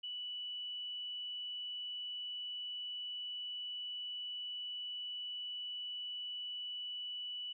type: tone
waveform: sine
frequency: 2960 Hz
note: F#7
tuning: in tune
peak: -40 dBFS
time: 0.03-7.53 s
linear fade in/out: 10 ms
effects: none